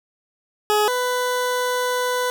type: tone pair in turn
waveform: 20% pulse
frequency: 421.1 / 497.7 Hz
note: G#4 / B4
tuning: +24 / +13 cents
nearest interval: minor third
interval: 289 cents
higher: second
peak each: -11 / -15 dBFS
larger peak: first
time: 0.7-0.88 / 0.88-2.3 s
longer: second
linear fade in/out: 0 ms
effects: none